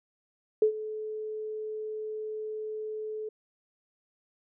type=tone with ADSR envelope; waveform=sine; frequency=431.5 Hz; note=A4; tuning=34 cents flat; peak=-17 dBFS; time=0.62-3.29 s; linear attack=3 ms; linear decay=94 ms; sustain=-16 dB; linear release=6 ms; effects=none